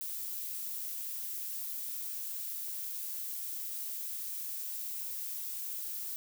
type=noise; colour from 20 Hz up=violet; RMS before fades=-39 dBFS; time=0.01-6.16 s; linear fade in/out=0 ms; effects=none